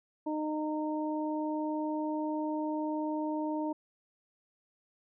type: harmonic tone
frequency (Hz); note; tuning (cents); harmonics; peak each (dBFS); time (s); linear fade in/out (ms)
306.8; D#4; -24; 1 / 2 / 3; -32 / -38 / -38; 0.26-3.73; 10
effects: none